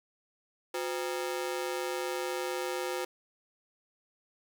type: ring-modulated tone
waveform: sawtooth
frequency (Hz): 435.9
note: A4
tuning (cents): -16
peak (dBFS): -25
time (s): 0.74-3.05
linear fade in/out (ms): 5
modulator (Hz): 73.5
effects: 10-bit